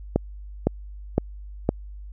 click train, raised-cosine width 2 ms, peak -5 dBFS, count 4, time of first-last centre 0.16-1.691 s, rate 1.96 Hz, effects added 50 Hz sine -36 dBFS peak until 2.12 s

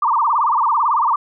sine tone with vibrato, 1046.5 Hz, C6, in tune, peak -13 dBFS, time 0.02-1.16 s, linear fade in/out 5 ms, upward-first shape sine, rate 18 Hz, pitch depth 260 cents each way, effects none

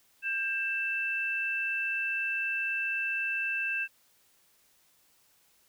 sine tone pair together, 1591 / 2656 Hz, G6 / E7, +25 / +12 cents, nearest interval major sixth, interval 887 cents, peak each -33 / -30 dBFS, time 0.22-3.88 s, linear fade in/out 50 ms, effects white hiss -66 dBFS RMS until 5.68 s

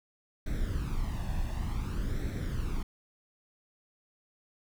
brown noise with flanger, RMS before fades -32 dBFS, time 0.46-2.83 s, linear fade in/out 5 ms, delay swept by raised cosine 0.51 to 1.15 ms, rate 0.55 Hz, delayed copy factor +0.65, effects none

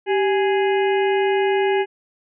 harmonic tone with a mistuned harmonic, 415.3 Hz, G#4, in tune, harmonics 1 / 2 / 4 / 5 / 6 / 7, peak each -17 / -23 / -29 / -31 / -33 / -34 dBFS, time 0.06-1.86 s, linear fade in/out 50 ms, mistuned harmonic 1, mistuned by -110 cents, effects none

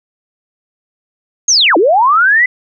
sine linear two-way sweep, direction down then up, 6645 to 300.1 to 2039 Hz, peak -6 dBFS, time 1.48-2.46 s, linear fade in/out 5 ms, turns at 1.77 s, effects none

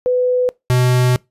sine / square tone pair in turn, 499.7 / 125.32 Hz, B4 / B2, +20 / +26 cents, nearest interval 2 octaves, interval 2394 cents, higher first, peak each -12 dBFS, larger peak neither, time 0.06-0.49 / 0.7-1.16 s, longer second, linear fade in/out 0 ms, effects noise-tail reverb RT60 0.2 s tail -23 dB re dry + resampled to 32000 Hz

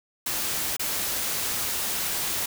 white noise with dropouts, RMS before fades -28 dBFS, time 0.26-2.46 s, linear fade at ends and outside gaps 5 ms, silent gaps 0.767-0.794 s, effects none

